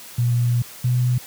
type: tone pair in turn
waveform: sine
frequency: 120.4 / 124.14 Hz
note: B2 / B2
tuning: -44 / +9 cents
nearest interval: minor second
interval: 53 cents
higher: second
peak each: -15 dBFS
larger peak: neither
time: 0.18-0.62 / 0.84-1.18 s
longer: first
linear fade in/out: 5 ms
effects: white hiss -40 dBFS RMS until 1.26 s + high-pass 80 Hz 12 dB/octave